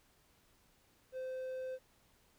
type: tone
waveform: triangle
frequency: 517 Hz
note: C5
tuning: 21 cents flat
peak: -37 dBFS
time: 1.12-1.79 s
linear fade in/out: 50 ms
effects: pink hiss -70 dBFS RMS until 2.38 s